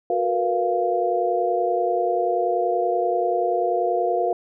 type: tone cluster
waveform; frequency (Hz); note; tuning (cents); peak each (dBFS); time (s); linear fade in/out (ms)
sine; 365 / 456.1 / 486.5 / 695; F#4 / A#4 / B4 / F5; -24 / -38 / -26 / -9; -25 / -28 / -25 / -22; 0.1-4.33; 2
effects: none